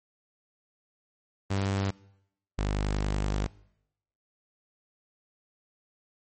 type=tone pair in turn; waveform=sawtooth; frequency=98 / 50.49 Hz; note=G2 / G#1; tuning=0 / -48 cents; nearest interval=major seventh; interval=1148 cents; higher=first; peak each=-22 dBFS; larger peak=neither; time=1.5-1.91 / 2.58-3.47 s; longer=second; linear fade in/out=10 ms; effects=noise-tail reverb RT60 0.8 s tail -22 dB re dry + MP3 32 kbps